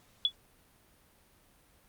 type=tone with exponential decay; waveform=sine; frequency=3398 Hz; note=G#7; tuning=39 cents sharp; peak=-19 dBFS; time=0.25-0.32 s; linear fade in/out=1 ms; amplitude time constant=15 ms; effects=pink hiss -64 dBFS RMS until 1.88 s + Opus 48 kbps